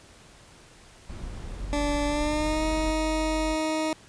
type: noise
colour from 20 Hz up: brown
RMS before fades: -37 dBFS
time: 1.09-2.91 s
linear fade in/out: 5 ms
type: tone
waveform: sine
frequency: 47.58 Hz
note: F#1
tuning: 49 cents sharp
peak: -30 dBFS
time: 1.54-3.57 s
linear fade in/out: 50 ms
type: tone with pitch glide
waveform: 20% pulse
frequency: 291 to 313.7 Hz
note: D4 to D#4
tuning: -16 to +14 cents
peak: -20 dBFS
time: 1.73-3.93 s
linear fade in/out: 0 ms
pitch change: +130 cents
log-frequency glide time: 2.06-2.65 s
effects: pink hiss -52 dBFS RMS until 4.08 s + resampled to 22050 Hz